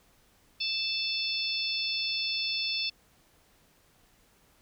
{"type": "harmonic tone", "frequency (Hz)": 880, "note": "A5", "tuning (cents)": 0, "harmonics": [3, 4, 5, 6], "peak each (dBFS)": [-34, -34, -34, -34], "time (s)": [0.6, 2.9], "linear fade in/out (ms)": 10, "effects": ["pink hiss -64 dBFS RMS until 4.61 s"]}